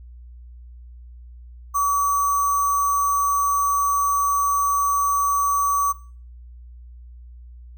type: tone with sample-and-hold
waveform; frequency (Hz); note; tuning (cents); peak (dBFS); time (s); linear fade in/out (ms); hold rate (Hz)
sine; 1138; C#6; +45; -17; 1.74-5.93; 20; 7350
effects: noise-tail reverb RT60 0.4 s tail -17 dB re dry + added 60 Hz sine -39 dBFS peak until 7.77 s